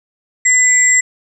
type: tone pair together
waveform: sine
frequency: 2000 / 7551 Hz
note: B6 / A#8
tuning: +21 / +21 cents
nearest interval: octave + major seventh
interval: 2300 cents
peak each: -11 dBFS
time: 0.45-1.01 s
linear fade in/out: 10 ms
effects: none